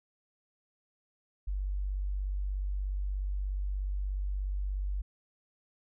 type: tone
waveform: sine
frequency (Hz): 48.4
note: G1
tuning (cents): -21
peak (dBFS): -30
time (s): 1.47-5.02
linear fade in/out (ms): 10
effects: none